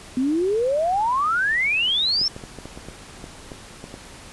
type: exponential sweep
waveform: sine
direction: up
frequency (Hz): 246.9 to 5490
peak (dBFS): -18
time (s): 0.17-2.28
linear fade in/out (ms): 2
type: clicks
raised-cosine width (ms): 2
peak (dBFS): -22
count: 11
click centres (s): 2.214 / 2.364 / 2.438 / 2.587 / 2.656 / 2.775 / 2.886 / 3.241 / 3.518 / 3.841 / 3.941
effects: pink hiss -42 dBFS RMS until 4.32 s + resampled to 24000 Hz